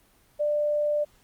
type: tone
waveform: sine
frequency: 593 Hz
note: D5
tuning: 17 cents sharp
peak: -22 dBFS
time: 0.39-1.05 s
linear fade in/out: 20 ms
effects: pink hiss -61 dBFS RMS until 1.23 s + Opus 24 kbps